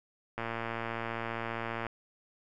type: click train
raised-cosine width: 0.5 ms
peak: -20 dBFS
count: 172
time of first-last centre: 0.38-1.867 s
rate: 115 Hz
effects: none